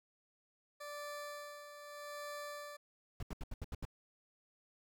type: tone with tremolo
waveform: 20% pulse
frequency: 585 Hz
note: D5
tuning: 7 cents flat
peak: -38 dBFS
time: 0.8-2.77 s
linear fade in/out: 10 ms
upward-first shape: sine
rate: 0.81 Hz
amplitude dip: 60%
type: noise bursts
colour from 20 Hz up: brown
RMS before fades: -41 dBFS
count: 7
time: 3.2-3.852 s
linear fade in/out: 2 ms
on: 28 ms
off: 76 ms
effects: none